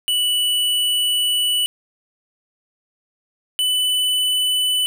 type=tone pair in turn; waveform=square; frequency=2960 / 2993 Hz; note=F#7 / F#7; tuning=0 / +19 cents; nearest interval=unison; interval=19 cents; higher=second; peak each=-17 dBFS; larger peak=neither; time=0.08-1.66 / 3.59-4.86 s; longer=first; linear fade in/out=0 ms; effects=none